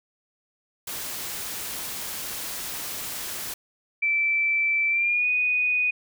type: noise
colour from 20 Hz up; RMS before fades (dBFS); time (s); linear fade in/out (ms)
white; -33; 0.87-3.54; 5
type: tone with pitch glide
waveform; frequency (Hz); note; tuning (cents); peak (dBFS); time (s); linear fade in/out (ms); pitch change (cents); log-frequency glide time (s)
sine; 2328 to 2481; D7 to D#7; -16 to -6; -20; 4.02-5.91; 10; +110; 4.89-5.28
effects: none